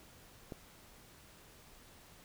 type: click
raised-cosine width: 2 ms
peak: -29 dBFS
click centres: 0.522 s
effects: pink hiss -59 dBFS RMS until 2.24 s